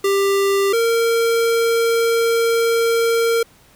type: tone pair in turn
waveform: square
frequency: 395.3 / 460.9 Hz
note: G4 / A#4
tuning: +15 / -20 cents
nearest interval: minor third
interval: 265 cents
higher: second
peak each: -15 dBFS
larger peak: neither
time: 0.04-0.73 / 0.73-3.43 s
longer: second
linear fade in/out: 5 ms
effects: pink hiss -51 dBFS RMS until 3.75 s